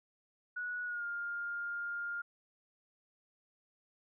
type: tone with pitch glide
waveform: sine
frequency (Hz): 1465 to 1407.8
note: F#6 to F6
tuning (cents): -18 to +13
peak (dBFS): -36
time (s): 0.56-2.22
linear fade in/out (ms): 10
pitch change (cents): -69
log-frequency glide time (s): 0.85-1.05
effects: none